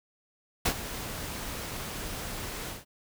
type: noise with ADSR envelope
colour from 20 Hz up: pink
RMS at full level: -24 dBFS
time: 0.65-2.85 s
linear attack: 9 ms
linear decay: 72 ms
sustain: -13 dB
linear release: 160 ms
effects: none